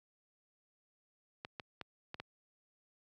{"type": "clicks", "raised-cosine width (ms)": 0.3, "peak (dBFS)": -26, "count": 5, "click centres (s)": [1.449, 1.598, 1.813, 2.144, 2.2], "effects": ["high-pass 80 Hz 12 dB/octave"]}